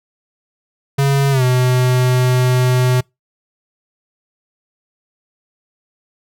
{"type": "tone with pitch glide", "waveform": "square", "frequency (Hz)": [138.59, 126.36], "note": ["C#3", "B2"], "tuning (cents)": [0, 40], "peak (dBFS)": -12, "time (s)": [0.98, 3.01], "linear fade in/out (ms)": 10, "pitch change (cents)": -160, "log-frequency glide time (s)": [1.31, 1.43], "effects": ["noise-tail reverb RT60 0.2 s tail -26 dB re dry"]}